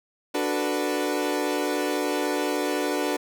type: chord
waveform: 30% pulse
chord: B minor seventh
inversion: first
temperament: equal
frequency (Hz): 293.7 / 370 / 440 / 493.9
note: D4 / F#4 / A4 / B4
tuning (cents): 0 / 0 / 0 / 0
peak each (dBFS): -25 / -27 / -29 / -28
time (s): 0.34-3.17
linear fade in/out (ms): 10
effects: none